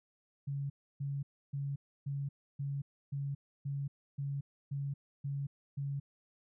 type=tone bursts; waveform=sine; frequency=140 Hz; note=C#3; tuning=18 cents sharp; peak=-34 dBFS; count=11; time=0.47-6 s; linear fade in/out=10 ms; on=230 ms; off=300 ms; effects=none